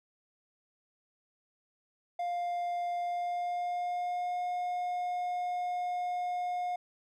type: tone with pitch glide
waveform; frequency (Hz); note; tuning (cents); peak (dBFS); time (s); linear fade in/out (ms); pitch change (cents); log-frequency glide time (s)
triangle; 702 to 716.3; F5 to F5; +9 to +44; -29; 2.19-6.76; 5; +35; 2.98-4.42
effects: none